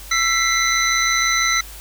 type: tone cluster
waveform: sine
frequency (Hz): 1340 / 1976 / 2102 / 3985 / 6070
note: E6 / B6 / C7 / B7 / F#8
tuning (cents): +28 / 0 / +7 / +15 / +43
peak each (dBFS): -22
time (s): 0.11-1.61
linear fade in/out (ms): 5
effects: added 50 Hz sine -37 dBFS peak until 1.8 s + white hiss -39 dBFS RMS until 1.8 s